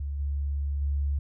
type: tone with level steps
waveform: sine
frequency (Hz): 70.9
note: C#2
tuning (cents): +40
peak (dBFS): -29 / -26 / -24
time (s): 0-1.19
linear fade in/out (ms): 5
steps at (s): 0.19 / 0.81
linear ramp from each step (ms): 10
effects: none